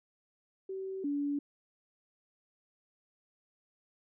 sine tone pair in turn, 382.7 / 286.7 Hz, G4 / D4, -42 / -42 cents, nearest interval perfect fourth, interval 500 cents, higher first, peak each -36 / -30 dBFS, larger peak second, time 0.69-1.04 / 1.04-1.39 s, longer neither, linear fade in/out 5 ms, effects none

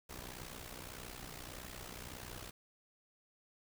pink noise with amplitude modulation, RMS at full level -45 dBFS, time 0.09-2.51 s, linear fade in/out 10 ms, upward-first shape sine, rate 61.7 Hz, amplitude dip 75%, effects none

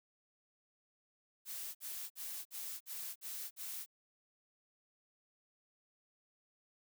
blue noise bursts, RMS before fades -44 dBFS, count 7, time 1.45-3.862 s, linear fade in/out 50 ms, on 300 ms, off 52 ms, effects none

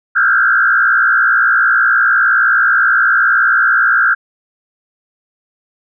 sine tone with frequency modulation, 1486 Hz, F#6, 7 cents sharp, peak -8 dBFS, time 0.15-4.15 s, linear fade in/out 20 ms, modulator 59.6 Hz, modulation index 2.4, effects none

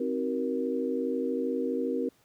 sine chord, C half-diminished seventh, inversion none, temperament just, 261.6 / 314 / 376.7 / 470.9 Hz, C4 / Eb4 / Gb4 / Bb4, 0 / +16 / +31 / +18 cents, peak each -31 / -36 / -34 / -31 dBFS, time 0-2.09 s, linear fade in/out 5 ms, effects pink hiss -65 dBFS RMS until 2.24 s + high-pass 80 Hz 12 dB/octave

